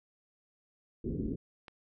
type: low-pass noise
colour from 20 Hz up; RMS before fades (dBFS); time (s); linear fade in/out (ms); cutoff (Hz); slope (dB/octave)
white; -35; 1.04-1.36; 10; 390; 48
type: click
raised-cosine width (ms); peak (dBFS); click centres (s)
0.3; -31; 1.682
effects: none